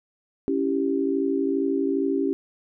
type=chord; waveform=sine; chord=C# diminished; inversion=none; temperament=equal; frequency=277.2 / 329.6 / 392 Hz; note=C#4 / E4 / G4; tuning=0 / 0 / 0 cents; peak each=-24 / -28 / -25 dBFS; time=0.48-2.33 s; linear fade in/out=0 ms; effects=none